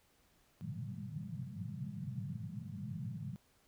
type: band-pass noise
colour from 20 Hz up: pink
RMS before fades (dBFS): -43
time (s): 0.61-3.36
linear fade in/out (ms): 0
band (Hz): 100 to 210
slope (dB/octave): 96
effects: pink hiss -71 dBFS RMS until 3.67 s